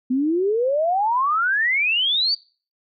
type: exponential sweep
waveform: sine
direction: up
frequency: 246.9 to 4699 Hz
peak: -17 dBFS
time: 0.1-2.35 s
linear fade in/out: 10 ms
effects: noise-tail reverb RT60 0.4 s tail -23 dB re dry